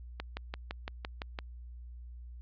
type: click train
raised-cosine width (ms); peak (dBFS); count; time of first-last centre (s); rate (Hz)
0.3; -21; 8; 0.2-1.388; 5.89
effects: added 60 Hz sine -44 dBFS peak until 2.41 s + resampled to 11025 Hz